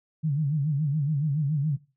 sine tone with vibrato, 147.4 Hz, D3, 7 cents sharp, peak -22 dBFS, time 0.23-1.77 s, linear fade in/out 20 ms, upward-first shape sine, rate 7.1 Hz, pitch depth 130 cents each way, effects noise-tail reverb RT60 0.3 s tail -19 dB re dry

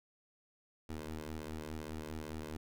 15% pulse ring-modulated tone, 77.78 Hz, D#2, in tune, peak -32 dBFS, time 0.89-2.57 s, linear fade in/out 5 ms, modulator 158 Hz, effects none

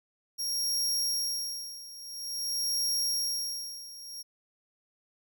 sawtooth tone with tremolo, 5588 Hz, F8, in tune, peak -24 dBFS, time 0.38-4.23 s, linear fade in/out 20 ms, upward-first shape sine, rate 0.49 Hz, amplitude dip 85%, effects none

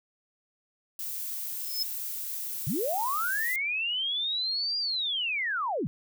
violet noise, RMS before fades -35 dBFS, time 0.99-3.56 s, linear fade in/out 2 ms
sine tone with exponential growth, 5180 Hz, E8, 31 cents flat, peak -24 dBFS, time 1.55-1.83 s, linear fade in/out 5 ms, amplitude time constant 60 ms
sine linear two-way sweep, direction up then down, 115.1 to 4833 to 115.1 Hz, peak -27 dBFS, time 2.67-5.87 s, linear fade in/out 0 ms, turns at 4.78 s
effects none

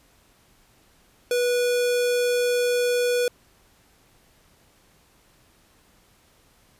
square tone with notch filter, 488.5 Hz, B4, 19 cents flat, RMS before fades -22 dBFS, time 1.31-3.28 s, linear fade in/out 2 ms, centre 1100 Hz, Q 1.5, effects pink hiss -59 dBFS RMS until 6.79 s + resampled to 32000 Hz

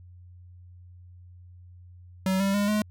square tone with pitch steps, 189.1 / 196.22 / 203.6 / 211.3 Hz, F#3 / G3 / G#3 / G#3, +38 / +2 / -34 / +30 cents, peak -23 dBFS, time 2.26-2.82 s, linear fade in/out 2 ms, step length 140 ms, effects added 89 Hz sine -46 dBFS peak until 2.9 s

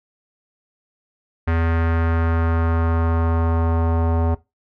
square tone with low-pass filter sweep, 82.7 Hz, E2, 6 cents sharp, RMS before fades -19 dBFS, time 1.47-4.35 s, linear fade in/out 10 ms, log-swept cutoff 1800 to 850 Hz, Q 2, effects noise-tail reverb RT60 0.2 s tail -17 dB re dry

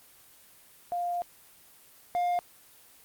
sine / triangle tone pair in turn, 702 / 706.9 Hz, F5 / F5, +9 / +21 cents, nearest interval unison, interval 12 cents, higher second, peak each -28 / -23 dBFS, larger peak second, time 0.92-1.22 / 2.15-2.39 s, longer first, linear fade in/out 0 ms, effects white hiss -56 dBFS RMS until 3.04 s + Opus 24 kbps

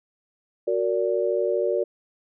sine chord, Gb augmented, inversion none, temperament just, 370 / 462.5 / 578.1 Hz, Gb4 / Bb4 / D5, 0 / -14 / -27 cents, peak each -25 dBFS, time 0.67-1.84 s, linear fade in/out 10 ms, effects none

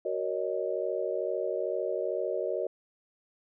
sine chord, D# minor seventh, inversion first, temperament just, 373.4 / 466.7 / 560 / 622.3 Hz, F#4 / A#4 / C#5 / D#5, +16 / +2 / +18 / 0 cents, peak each -34 dBFS, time 0.05-2.67 s, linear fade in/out 5 ms, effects none

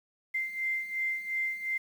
sine beating tone pair, 2085 / 2087.8 Hz, C7 / C7, -7 / -4 cents, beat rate 2.8 Hz, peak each -36 / -31 dBFS, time 0.34-1.78 s, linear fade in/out 10 ms, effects 9-bit

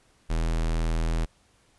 square tone, 40.78 Hz, E1, 18 cents flat, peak -24 dBFS, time 0.29-1.26 s, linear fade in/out 20 ms, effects pink hiss -63 dBFS RMS until 1.78 s + resampled to 24000 Hz

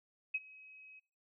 sine tone with ADSR envelope, 2546 Hz, D#7, 39 cents sharp, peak -30 dBFS, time 0.34-1 s, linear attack 9 ms, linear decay 37 ms, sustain -23 dB, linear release 15 ms, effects noise-tail reverb RT60 0.5 s tail -26 dB re dry

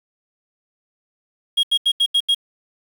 triangle tone bursts, 3275 Hz, G#7, 25 cents flat, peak -12 dBFS, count 6, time 1.57-2.348 s, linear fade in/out 10 ms, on 63 ms, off 80 ms, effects 7-bit

